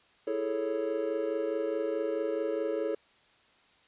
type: chord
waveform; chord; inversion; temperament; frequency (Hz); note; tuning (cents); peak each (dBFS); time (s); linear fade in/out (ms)
triangle; A major seventh; second; equal; 329.6 / 415.3 / 440 / 554.4; E4 / G#4 / A4 / C#5; 0 / 0 / 0 / 0; -34 / -34 / -31 / -32; 0.27-2.95; 5
effects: white hiss -63 dBFS RMS until 3.87 s + resampled to 8000 Hz